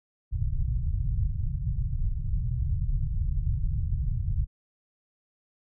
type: low-pass noise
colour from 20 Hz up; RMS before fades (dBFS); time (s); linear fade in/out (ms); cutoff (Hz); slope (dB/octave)
pink; -27; 0.31-4.47; 50; 140; 48
effects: none